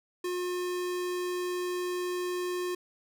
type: tone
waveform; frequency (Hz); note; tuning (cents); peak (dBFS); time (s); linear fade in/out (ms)
square; 358.8; F4; +47; -31; 0.24-2.75; 5
effects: none